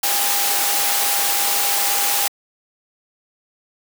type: tone in noise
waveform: sine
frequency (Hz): 806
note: G5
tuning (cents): +48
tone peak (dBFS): -27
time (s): 0.03-2.28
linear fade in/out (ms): 5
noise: white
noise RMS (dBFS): -19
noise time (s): 0.03-2.28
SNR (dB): -11
effects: high-pass 400 Hz 12 dB/octave